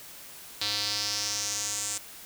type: tone with band-pass filter sweep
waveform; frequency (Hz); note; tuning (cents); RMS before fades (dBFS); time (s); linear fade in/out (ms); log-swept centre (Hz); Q
square; 103.83; G#2; 0; -31; 0.61-1.98; 5; 4200 to 7700; 3.7
effects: white hiss -46 dBFS RMS until 2.25 s